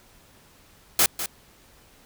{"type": "noise with echo", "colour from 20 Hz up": "white", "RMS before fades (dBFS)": -18, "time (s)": [0.99, 1.06], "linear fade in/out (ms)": 2, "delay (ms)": 200, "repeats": 1, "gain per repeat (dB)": -11, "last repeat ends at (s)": 1.26, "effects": ["pink hiss -55 dBFS RMS until 2.05 s"]}